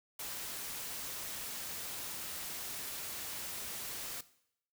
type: noise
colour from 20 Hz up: white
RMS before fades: -42 dBFS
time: 0.19-4.21 s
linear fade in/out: 5 ms
effects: noise-tail reverb RT60 0.7 s tail -17 dB re dry